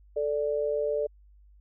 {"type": "tone pair together", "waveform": "sine", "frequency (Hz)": [439.6, 587.3], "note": ["A4", "D5"], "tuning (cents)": [-2, 0], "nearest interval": "perfect fourth", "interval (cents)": 502, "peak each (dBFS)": -28, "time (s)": [0.16, 1.07], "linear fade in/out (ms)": 10, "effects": ["added 50 Hz sine -53 dBFS peak until 1.6 s"]}